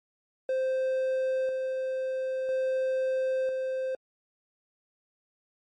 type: tone with tremolo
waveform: triangle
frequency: 522 Hz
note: C5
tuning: 4 cents flat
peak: -23 dBFS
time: 0.49-3.95 s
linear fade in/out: 2 ms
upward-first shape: square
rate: 0.5 Hz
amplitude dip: 30%
effects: MP3 48 kbps